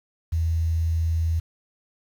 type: tone with quantisation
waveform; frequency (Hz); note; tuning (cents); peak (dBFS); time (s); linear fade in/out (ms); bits
sine; 81.9; E2; -11; -20; 0.32-1.4; 10; 8
effects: none